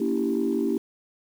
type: chord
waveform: sine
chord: A# diminished seventh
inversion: none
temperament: equal with one note detuned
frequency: 233.1 / 284 / 329.6 / 392 Hz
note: A#3 / C#4 / E4 / G4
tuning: 0 / +42 / 0 / 0 cents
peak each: -27 dBFS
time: 0-0.78 s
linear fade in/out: 5 ms
effects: tanh soft clip ceiling -14 dBFS + 8-bit